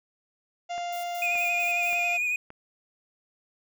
harmonic tone, 698.5 Hz, F5, in tune, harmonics 1 / 2 / 3 / 4 / 5 / 6 / 7 / 8 / 9 / 10, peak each -30 / -48 / -43 / -43 / -49 / -57 / -54 / -53 / -55 / -52 dBFS, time 0.69-2.18 s, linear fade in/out 20 ms
click train, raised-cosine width 0.5 ms, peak -29 dBFS, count 4, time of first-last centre 0.78-2.504 s, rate 1.74 Hz
violet noise with tremolo, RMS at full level -43 dBFS, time 0.92-2.05 s, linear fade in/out 10 ms, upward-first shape square, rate 4.4 Hz, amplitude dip 75%
triangle tone with vibrato, 2462 Hz, D#7, 19 cents flat, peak -23 dBFS, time 1.22-2.36 s, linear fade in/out 2 ms, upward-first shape sine, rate 11 Hz, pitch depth 31 cents each way
effects none

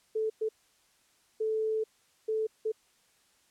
sine tone bursts at uneven times, 437.8 Hz, A4, 9 cents flat, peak -27 dBFS, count 5, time 0.15-0.3 / 0.41-0.49 / 1.4-1.84 / 2.28-2.47 / 2.65-2.72 s, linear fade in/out 10 ms, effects white hiss -67 dBFS RMS until 3.5 s + low-pass 10000 Hz 12 dB/octave

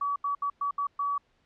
sine tone bursts at uneven times, 1140 Hz, C#6, 48 cents sharp, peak -26 dBFS, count 6, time 0.01-0.16 / 0.24-0.35 / 0.42-0.5 / 0.61-0.71 / 0.78-0.87 / 0.99-1.18 s, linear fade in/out 5 ms, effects pink hiss -69 dBFS RMS until 1.45 s + low-pass 4000 Hz 12 dB/octave

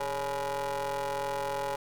30% pulse ring-modulated tone, 144.5 Hz, D3, 28 cents flat, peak -25 dBFS, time 0-1.76 s, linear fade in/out 5 ms, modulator 701 Hz, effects none

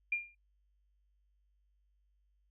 sine tone with exponential decay, 2400 Hz, D7, 37 cents sharp, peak -27 dBFS, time 0.12-0.35 s, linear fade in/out 5 ms, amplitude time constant 49 ms, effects noise-tail reverb RT60 0.2 s tail -26 dB re dry + added 50 Hz sine -70 dBFS peak until 2.5 s

